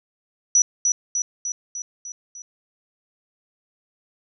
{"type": "tone with echo", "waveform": "sine", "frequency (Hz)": 5890, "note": "F#8", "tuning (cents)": -9, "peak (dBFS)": -12, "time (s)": [0.55, 0.62], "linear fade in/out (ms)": 2, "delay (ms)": 300, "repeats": 6, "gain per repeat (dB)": -4, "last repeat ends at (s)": 2.42, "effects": []}